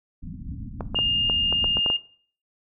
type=low-pass noise; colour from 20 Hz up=pink; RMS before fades=-35 dBFS; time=0.22-1.8 s; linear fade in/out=10 ms; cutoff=280 Hz; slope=96 dB/octave
type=clicks; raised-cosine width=1 ms; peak=-15 dBFS; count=9; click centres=0.808 / 0.946 / 0.989 / 1.298 / 1.526 / 1.643 / 1.77 / 1.862 / 1.901 s
type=tone; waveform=sine; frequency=2823 Hz; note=F7; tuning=18 cents sharp; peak=-20 dBFS; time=0.95-1.97 s; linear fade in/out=10 ms
effects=noise-tail reverb RT60 0.5 s tail -18 dB re dry